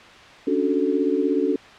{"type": "chord", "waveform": "sine", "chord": "D major seventh", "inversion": "third", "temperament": "equal", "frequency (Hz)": [277.2, 293.7, 370, 440], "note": ["C#4", "D4", "F#4", "A4"], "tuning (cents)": [0, 0, 0, 0], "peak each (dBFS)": -24, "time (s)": [0.47, 1.56], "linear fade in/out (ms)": 5, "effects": ["white hiss -44 dBFS RMS until 1.78 s", "low-pass 3000 Hz 12 dB/octave"]}